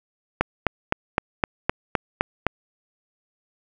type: click train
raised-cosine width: 0.5 ms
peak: -3 dBFS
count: 9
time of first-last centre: 0.41-2.467 s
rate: 3.89 Hz
effects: none